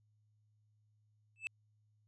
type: tone with exponential growth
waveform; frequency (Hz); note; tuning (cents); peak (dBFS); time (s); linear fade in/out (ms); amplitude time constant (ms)
triangle; 2629; E7; -5; -31; 1.36-1.47; 0; 22
effects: added 106 Hz sine -70 dBFS peak until 2.07 s + resampled to 24000 Hz